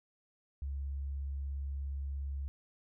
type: tone with vibrato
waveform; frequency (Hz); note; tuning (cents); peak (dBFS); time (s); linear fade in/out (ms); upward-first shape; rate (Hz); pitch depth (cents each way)
sine; 69.3; C#2; 0; -35; 0.62-2.48; 0; sine; 17; 9
effects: none